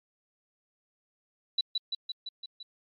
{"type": "tone with echo", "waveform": "sine", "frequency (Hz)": 3951, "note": "B7", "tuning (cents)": 0, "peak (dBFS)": -23, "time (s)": [1.58, 1.61], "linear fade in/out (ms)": 5, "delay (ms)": 170, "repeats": 6, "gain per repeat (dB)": -3, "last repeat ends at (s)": 2.63, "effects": ["MP3 32 kbps"]}